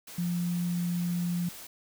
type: tone in noise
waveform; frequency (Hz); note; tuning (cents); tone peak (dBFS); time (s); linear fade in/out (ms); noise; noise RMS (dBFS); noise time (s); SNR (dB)
sine; 174.61; F3; 0; -27; 0.18-1.49; 5; white; -45; 0.07-1.67; +15
effects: none